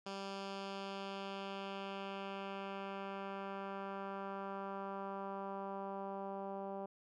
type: tone with low-pass filter sweep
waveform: 10% pulse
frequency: 196 Hz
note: G3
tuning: in tune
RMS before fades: -44 dBFS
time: 0.06-6.86 s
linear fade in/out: 5 ms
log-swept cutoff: 5100 to 740 Hz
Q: 1.5
effects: none